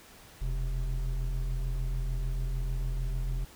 triangle tone pair together, 41.1 / 130 Hz, E1 / C3, -4 / -11 cents, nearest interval octave + minor sixth, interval 1993 cents, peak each -27 / -35 dBFS, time 0.41-3.45 s, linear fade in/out 10 ms, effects pink hiss -53 dBFS RMS until 3.55 s

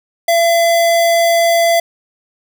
square tone, 676 Hz, E5, 43 cents sharp, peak -10 dBFS, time 0.28-1.8 s, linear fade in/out 5 ms, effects none

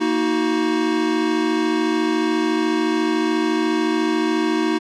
square chord, D# minor, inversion second, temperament equal with one note detuned, 233.1 / 316 / 370 Hz, A#3 / D#4 / F#4, 0 / +27 / 0 cents, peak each -26 / -20 / -24 dBFS, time 0-4.79 s, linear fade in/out 20 ms, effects low-pass 5000 Hz 12 dB/octave

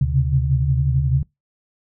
sine tone cluster, 74.8 / 128.1 / 133.5 / 139.5 Hz, D2 / C3 / C3 / C#3, +32 / -36 / +35 / +11 cents, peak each -21 dBFS, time 0.01-1.23 s, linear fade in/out 5 ms, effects noise-tail reverb RT60 0.2 s tail -25 dB re dry

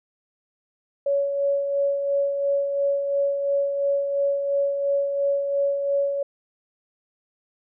sine tone with tremolo, 561 Hz, C#5, 21 cents sharp, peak -18 dBFS, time 1.06-6.23 s, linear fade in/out 5 ms, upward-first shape sine, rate 2.9 Hz, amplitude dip 45%, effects none

